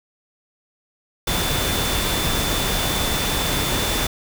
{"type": "tone in noise", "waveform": "sine", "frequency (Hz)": 3520, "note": "A7", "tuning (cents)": 0, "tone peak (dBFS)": -28, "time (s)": [1.27, 4.07], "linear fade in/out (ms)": 5, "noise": "pink", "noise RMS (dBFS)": -22, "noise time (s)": [1.27, 4.07], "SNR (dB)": -9, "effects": []}